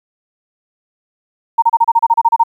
sine tone bursts, 923 Hz, A#5, 17 cents flat, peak -6 dBFS, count 12, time 1.58-2.437 s, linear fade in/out 10 ms, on 43 ms, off 31 ms, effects 8-bit

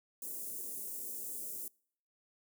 white band-stop noise, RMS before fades -42 dBFS, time 0.22-1.68 s, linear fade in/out 2 ms, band 460 to 7900 Hz, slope 24 dB/octave, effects noise-tail reverb RT60 0.6 s tail -26 dB re dry + high-pass 300 Hz 12 dB/octave

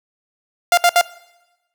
sawtooth tone bursts, 698.5 Hz, F5, in tune, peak -6 dBFS, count 3, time 0.72-1.012 s, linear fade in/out 2 ms, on 54 ms, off 65 ms, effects noise-tail reverb RT60 1.0 s tail -20 dB re dry

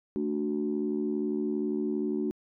sine chord, D major, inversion second, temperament equal with one note detuned, 220 / 292.5 / 370 Hz, A3 / D4 / F#4, 0 / -7 / 0 cents, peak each -31 dBFS, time 0.16-2.31 s, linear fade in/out 0 ms, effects tanh soft clip ceiling -19 dBFS

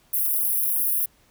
white high-pass noise, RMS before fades -23 dBFS, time 0.13-1.06 s, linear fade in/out 10 ms, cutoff 10000 Hz, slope 96 dB/octave, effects pink hiss -60 dBFS RMS until 1.3 s

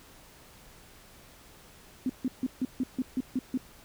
sine tone bursts, 256.4 Hz, C4, 35 cents flat, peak -25 dBFS, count 9, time 2.06-3.575 s, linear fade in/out 2 ms, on 35 ms, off 150 ms, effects pink hiss -54 dBFS RMS until 3.84 s

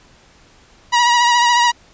sawtooth tone with vibrato, 960 Hz, B5, 49 cents flat, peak -7 dBFS, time 0.92-1.72 s, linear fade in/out 20 ms, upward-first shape triangle, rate 14 Hz, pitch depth 40 cents each way, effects pink hiss -49 dBFS RMS until 1.93 s + resampled to 16000 Hz

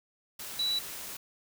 sine tone in noise, 3934 Hz, B7, 7 cents flat, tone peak -27 dBFS, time 0.59-0.79 s, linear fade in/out 5 ms, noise white, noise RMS -41 dBFS, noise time 0.39-1.17 s, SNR +11 dB, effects none

